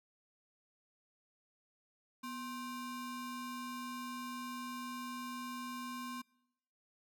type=ring-modulated tone; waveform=square; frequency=652 Hz; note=E5; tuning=19 cents flat; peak=-39 dBFS; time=2.23-6.22 s; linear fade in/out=10 ms; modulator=406 Hz; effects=noise-tail reverb RT60 1.0 s tail -26 dB re dry